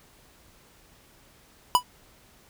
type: tone with exponential decay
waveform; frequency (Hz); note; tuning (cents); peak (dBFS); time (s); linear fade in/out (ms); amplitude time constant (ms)
square; 987.8; B5; 0; -12; 1.75-1.83; 0; 17
effects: pink hiss -57 dBFS RMS until 2.49 s